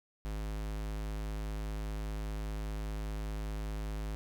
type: tone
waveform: square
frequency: 52.5 Hz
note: G#1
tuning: 19 cents sharp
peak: -36 dBFS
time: 0.25-4.15 s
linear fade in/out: 0 ms
effects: none